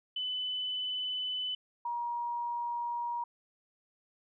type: tone pair in turn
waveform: sine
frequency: 3007 / 950.7 Hz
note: F#7 / A#5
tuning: +27 / +34 cents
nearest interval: octave + minor sixth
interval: 1993 cents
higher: first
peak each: -32 / -32 dBFS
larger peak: neither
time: 0.16-1.55 / 1.85-3.24 s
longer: neither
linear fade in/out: 5 ms
effects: none